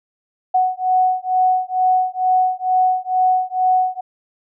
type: beating tone pair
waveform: sine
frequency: 740 / 742.2 Hz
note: F#5 / F#5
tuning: 0 / +5 cents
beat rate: 2.2 Hz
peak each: -17 dBFS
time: 0.54-4.01 s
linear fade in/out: 10 ms
effects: none